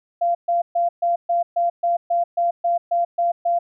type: tone bursts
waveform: sine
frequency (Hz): 690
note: F5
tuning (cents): -21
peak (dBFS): -16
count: 13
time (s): 0.21-3.59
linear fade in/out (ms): 10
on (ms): 140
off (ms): 130
effects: none